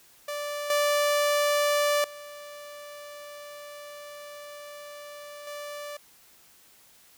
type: tone with level steps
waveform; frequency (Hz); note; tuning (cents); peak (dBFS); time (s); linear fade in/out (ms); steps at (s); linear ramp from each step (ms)
sawtooth; 585; D5; -7; -27 / -18 / -37 / -32; 0.28-5.97; 5; 0.7 / 2.04 / 5.47; 2
effects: white hiss -57 dBFS RMS until 7.17 s